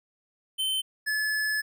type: tone pair in turn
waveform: square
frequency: 3081 / 1719.7 Hz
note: G7 / A6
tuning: -31 / -40 cents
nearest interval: minor seventh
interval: 1009 cents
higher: first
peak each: -26 dBFS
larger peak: neither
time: 0.58-0.82 / 1.06-1.62 s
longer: second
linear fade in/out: 20 ms
effects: none